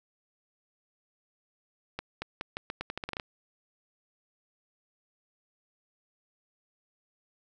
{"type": "accelerating click train", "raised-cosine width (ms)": 0.3, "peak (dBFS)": -18, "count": 13, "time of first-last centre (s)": [1.99, 3.198], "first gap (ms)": 230, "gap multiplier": 0.83, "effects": []}